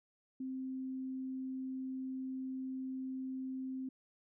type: tone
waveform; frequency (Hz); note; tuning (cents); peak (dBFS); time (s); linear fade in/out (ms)
sine; 261.5; C4; -1; -38; 0.4-3.89; 5
effects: none